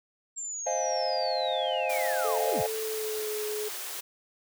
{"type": "linear sweep", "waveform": "sine", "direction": "down", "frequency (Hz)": [7459, 51.91], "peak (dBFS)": -33, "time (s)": [0.36, 2.63], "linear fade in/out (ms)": 20}
{"type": "chord", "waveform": "triangle", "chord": "F minor seventh", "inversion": "second", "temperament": "equal", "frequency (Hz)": [523.3, 622.3, 698.5, 830.6], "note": ["C5", "Eb5", "F5", "Ab5"], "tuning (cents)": [0, 0, 0, 0], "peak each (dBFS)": [-30, -30, -30, -32], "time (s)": [0.66, 2.67], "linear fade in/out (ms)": 10}
{"type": "high-pass noise", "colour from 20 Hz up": "white", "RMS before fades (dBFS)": -37, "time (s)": [1.89, 4.01], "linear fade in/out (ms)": 10, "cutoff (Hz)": 320, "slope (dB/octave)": 96}
{"type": "tone with pitch glide", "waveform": "sine", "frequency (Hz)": [440, 424.3], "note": ["A4", "G#4"], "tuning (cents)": [0, 37], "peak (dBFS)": -31, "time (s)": [2.24, 3.69], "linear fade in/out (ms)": 10, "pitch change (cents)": -63, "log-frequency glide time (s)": [2.74, 3.42]}
{"effects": []}